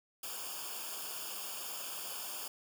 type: noise with comb filter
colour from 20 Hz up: white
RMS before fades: -42 dBFS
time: 0.23-2.48 s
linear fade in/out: 5 ms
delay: 0.5 ms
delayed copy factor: -0.85
effects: none